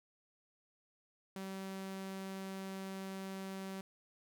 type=tone; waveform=sawtooth; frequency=192.1 Hz; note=G3; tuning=35 cents flat; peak=-38 dBFS; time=1.36-3.81 s; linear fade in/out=2 ms; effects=none